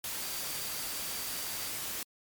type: tone in noise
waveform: sine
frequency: 4675 Hz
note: D8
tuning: 9 cents flat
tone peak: -46 dBFS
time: 0.21-1.7 s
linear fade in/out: 2 ms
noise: white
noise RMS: -37 dBFS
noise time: 0.04-2.03 s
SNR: -12 dB
effects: MP3 96 kbps